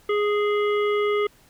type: harmonic tone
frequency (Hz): 415.3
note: G#4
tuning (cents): 0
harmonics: 1 / 3 / 5 / 7 / 8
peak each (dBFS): -20 / -28 / -31 / -39 / -41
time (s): 0.09-1.27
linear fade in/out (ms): 5
effects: pink hiss -56 dBFS RMS until 1.49 s